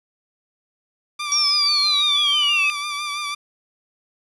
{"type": "tone with vibrato", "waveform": "15% pulse", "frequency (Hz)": 1174.7, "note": "D6", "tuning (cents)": 0, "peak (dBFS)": -18, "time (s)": [1.19, 3.35], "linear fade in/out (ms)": 10, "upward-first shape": "sine", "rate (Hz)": 6.1, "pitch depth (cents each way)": 38}
{"type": "exponential sweep", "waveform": "sine", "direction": "down", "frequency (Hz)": [5710, 2522], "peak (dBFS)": -16, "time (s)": [1.32, 2.7], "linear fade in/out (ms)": 0}
{"effects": ["resampled to 24000 Hz", "8-bit"]}